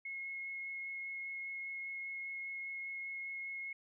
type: tone with vibrato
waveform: sine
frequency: 2168 Hz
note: C#7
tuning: 39 cents flat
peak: -40 dBFS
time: 0.05-3.73 s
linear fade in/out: 5 ms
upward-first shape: triangle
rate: 5 Hz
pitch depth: 9 cents each way
effects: none